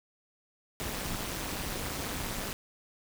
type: noise with amplitude modulation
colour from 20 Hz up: pink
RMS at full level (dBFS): -32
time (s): 0.8-2.53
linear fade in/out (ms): 0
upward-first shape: sine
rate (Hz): 207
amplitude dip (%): 85
effects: none